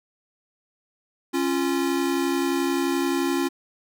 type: tone pair together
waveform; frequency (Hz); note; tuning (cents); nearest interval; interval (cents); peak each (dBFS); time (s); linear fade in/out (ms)
square; 275 / 346.5; C#4 / F4; -14 / -14; major third; 400; -25; 1.33-3.49; 20
effects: none